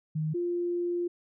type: tone pair in turn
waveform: sine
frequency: 155.56 / 349.2 Hz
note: D#3 / F4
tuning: 0 / 0 cents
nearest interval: octave + major second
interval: 1400 cents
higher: second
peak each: -27 dBFS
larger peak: neither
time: 0.15-0.34 / 0.34-1.08 s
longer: second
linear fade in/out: 10 ms
effects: none